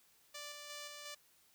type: tone with tremolo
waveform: 5% pulse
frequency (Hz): 587.3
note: D5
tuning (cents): 0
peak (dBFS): -34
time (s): 0.34-1.15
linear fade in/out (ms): 10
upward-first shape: square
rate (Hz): 2.8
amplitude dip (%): 30
effects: white hiss -69 dBFS RMS until 1.54 s